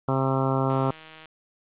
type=harmonic tone; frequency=133.5 Hz; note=C3; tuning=35 cents sharp; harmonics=1 / 2 / 3 / 4 / 5 / 6 / 7 / 8 / 9 / 10; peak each=-25 / -28 / -30 / -31 / -32 / -33 / -33 / -34 / -35 / -35 dBFS; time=0.08-0.91 s; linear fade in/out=5 ms
type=click train; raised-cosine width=0.2 ms; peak=-27 dBFS; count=89; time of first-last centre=0.7-1.257 s; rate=158 Hz
effects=resampled to 8000 Hz + 9-bit